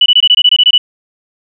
sine tone bursts, 2960 Hz, F#7, in tune, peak -3 dBFS, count 11, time 0.01-0.78 s, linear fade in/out 5 ms, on 50 ms, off 22 ms, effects none

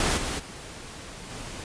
pink noise with level steps, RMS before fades -24 / -30 / -41 / -38 dBFS, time 0-1.64 s, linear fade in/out 2 ms, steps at 0.16 / 0.38 / 1.29 s, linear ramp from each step 20 ms, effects resampled to 22050 Hz

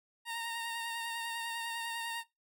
15% pulse tone with vibrato, 925 Hz, A#5, 14 cents flat, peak -30 dBFS, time 0.25-2.24 s, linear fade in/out 50 ms, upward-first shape triangle, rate 10 Hz, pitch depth 29 cents each way, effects noise-tail reverb RT60 0.2 s tail -20 dB re dry

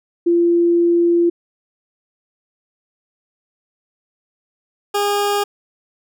sine / 20% pulse tone pair in turn, 343.1 / 408 Hz, F4 / G#4, -31 / -31 cents, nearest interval minor third, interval 300 cents, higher second, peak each -11 / -11 dBFS, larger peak neither, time 0.26-1.3 / 4.94-5.44 s, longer first, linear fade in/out 10 ms, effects none

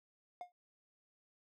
triangle tone with exponential decay, 714 Hz, F5, 38 cents sharp, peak -37 dBFS, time 0.41-0.52 s, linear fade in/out 1 ms, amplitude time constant 23 ms, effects none

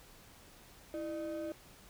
triangle ring-modulated tone, 466.2 Hz, A#4, in tune, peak -32 dBFS, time 0.94-1.52 s, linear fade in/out 0 ms, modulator 138 Hz, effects pink hiss -58 dBFS RMS until 1.89 s

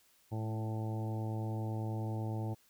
harmonic tone with a mistuned harmonic, 110 Hz, A2, in tune, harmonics 1 / 2 / 3 / 4 / 5 / 6 / 7 / 8, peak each -35 / -44 / -44 / -50 / -50 / -53 / -49 / -51 dBFS, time 0.31-2.55 s, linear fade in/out 20 ms, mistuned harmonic 2, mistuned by -16 cents, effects white hiss -68 dBFS RMS until 2.69 s

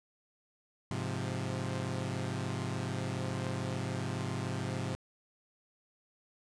sawtooth chord, F minor, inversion first, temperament equal, 103.83 / 130.81 / 174.61 Hz, Ab2 / C3 / F3, 0 / 0 / 0 cents, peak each -34 / -33 / -36 dBFS, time 0.91-4.95 s, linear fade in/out 0 ms, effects resampled to 22050 Hz + 11-bit

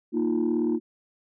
sine chord, Bb suspended fourth, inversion none, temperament equal, 233.1 / 311.1 / 349.2 Hz, Bb3 / Eb4 / F4, 0 / 0 / 0 cents, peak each -25 dBFS, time 0.12-0.8 s, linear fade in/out 50 ms, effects tanh soft clip ceiling -17 dBFS

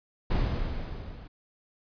brown noise with level ramp, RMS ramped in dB -24 to -44 dBFS, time 0.3-1.28 s, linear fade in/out 10 ms, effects resampled to 11025 Hz

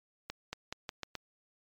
accelerating click train, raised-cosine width 0.2 ms, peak -20 dBFS, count 6, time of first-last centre 0.3-1.153 s, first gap 230 ms, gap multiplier 0.85, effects MP3 96 kbps

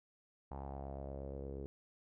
sawtooth tone with low-pass filter sweep, 68.5 Hz, C#2, 20 cents flat, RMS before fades -45 dBFS, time 0.51-1.66 s, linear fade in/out 0 ms, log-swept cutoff 880 to 420 Hz, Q 4.4, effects none

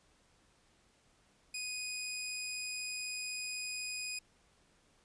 15% pulse tone, 2489 Hz, D#7, in tune, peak -31 dBFS, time 1.54-4.19 s, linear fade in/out 5 ms, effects pink hiss -69 dBFS RMS until 5.04 s + resampled to 22050 Hz

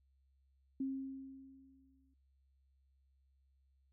sine tone with exponential decay, 268.1 Hz, C4, 42 cents sharp, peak -34 dBFS, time 0.8-2.14 s, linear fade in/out 5 ms, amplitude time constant 290 ms, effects noise-tail reverb RT60 0.3 s tail -22 dB re dry + added 67 Hz sine -70 dBFS peak until 3.92 s

